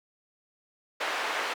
white band-pass noise, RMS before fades -31 dBFS, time 1-1.54 s, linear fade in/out 10 ms, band 460 to 2000 Hz, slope 12 dB/octave, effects high-pass 300 Hz 12 dB/octave

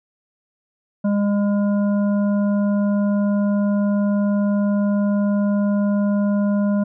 harmonic tone, 203.5 Hz, G#3, 35 cents flat, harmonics 1 / 3 / 5 / 7, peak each -16 / -26 / -36 / -38 dBFS, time 1.04-6.84 s, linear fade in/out 10 ms, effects none

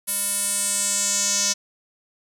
square tone with band-pass filter sweep, 201.4 Hz, G3, 47 cents sharp, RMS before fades -23 dBFS, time 0.07-1.54 s, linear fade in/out 20 ms, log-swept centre 11000 to 6000 Hz, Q 4, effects none

